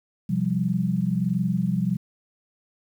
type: chord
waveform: sine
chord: C suspended fourth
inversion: none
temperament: equal with one note detuned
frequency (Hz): 128.42 / 174.61 / 196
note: C3 / F3 / G3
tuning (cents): -32 / 0 / 0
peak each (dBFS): -28 / -24 / -25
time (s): 0.29-1.97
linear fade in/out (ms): 10
effects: 9-bit